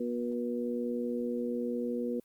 harmonic tone, 120.7 Hz, B2, 39 cents flat, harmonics 2 / 3 / 4, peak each -33 / -38 / -35 dBFS, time 0-2.2 s, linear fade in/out 5 ms, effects white hiss -70 dBFS RMS until 2.24 s + Opus 32 kbps

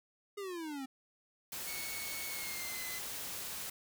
square exponential sweep, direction down, 415.3 to 258.7 Hz, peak -40 dBFS, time 0.37-0.86 s, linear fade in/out 10 ms
white noise, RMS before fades -42 dBFS, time 1.52-3.7 s, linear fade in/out 5 ms
sawtooth tone with pitch glide, 2214 to 2030 Hz, C#7 to B6, -3 to +47 cents, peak -40 dBFS, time 1.67-2.99 s, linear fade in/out 5 ms, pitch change -150 cents, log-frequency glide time 2.28-2.84 s
effects none

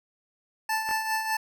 25% pulse tone with tremolo, 879 Hz, A5, 2 cents flat, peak -20 dBFS, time 0.69-1.37 s, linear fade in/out 5 ms, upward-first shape triangle, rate 5 Hz, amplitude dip 60%
clicks, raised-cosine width 0.5 ms, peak -22 dBFS, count 2, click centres 0.89 / 0.911 s
effects none

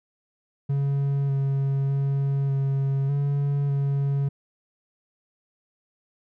triangle tone with pitch steps, 139.6 / 137.3 / 138.5 / 136.9 / 141.8 / 139.6 Hz, C#3 / C#3 / C#3 / C#3 / C#3 / C#3, +13 / -16 / -1 / -21 / +40 / +13 cents, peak -19 dBFS, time 0.69-4.29 s, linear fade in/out 10 ms, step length 600 ms, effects none

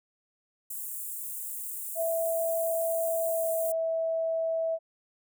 white high-pass noise, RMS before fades -37 dBFS, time 0.7-3.72 s, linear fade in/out 5 ms, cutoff 7700 Hz, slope 48 dB/octave
sine tone with pitch glide, 659 to 652.9 Hz, E5 to E5, -1 to -17 cents, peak -26 dBFS, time 1.95-4.79 s, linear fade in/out 50 ms, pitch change -16 cents, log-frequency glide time 3.23-3.57 s
effects none

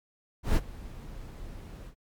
brown noise with ADSR envelope, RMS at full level -21 dBFS, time 0.43-1.95 s, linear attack 130 ms, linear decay 40 ms, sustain -21 dB, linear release 84 ms, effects MP3 96 kbps

